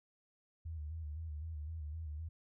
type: tone with vibrato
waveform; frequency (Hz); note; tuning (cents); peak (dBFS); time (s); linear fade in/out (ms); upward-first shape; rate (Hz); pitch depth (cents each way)
sine; 78; D#2; +5; -40; 0.65-2.29; 10; square; 3.9; 71
effects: none